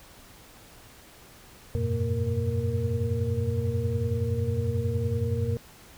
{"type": "tone cluster", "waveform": "sine", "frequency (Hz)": [89.4, 100.3, 119.3, 230.9, 467.1], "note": ["F2", "G2", "A#2", "A#3", "A#4"], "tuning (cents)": [41, 40, 41, -16, 3], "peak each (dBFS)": [-30, -30, -29, -36, -32], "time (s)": [1.75, 5.57], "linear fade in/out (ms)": 0, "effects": ["pink hiss -51 dBFS RMS until 5.97 s"]}